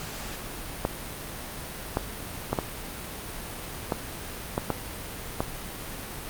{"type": "clicks", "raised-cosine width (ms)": 1, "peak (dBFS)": -10, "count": 8, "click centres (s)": [0.851, 1.971, 2.53, 2.588, 3.922, 4.579, 4.703, 5.405], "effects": ["pink hiss -37 dBFS RMS until 6.29 s", "Opus 48 kbps"]}